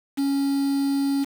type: tone with quantisation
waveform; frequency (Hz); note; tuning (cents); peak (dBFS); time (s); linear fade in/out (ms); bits
triangle; 277.2; C#4; 0; -18; 0.17-1.25; 20; 6
effects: none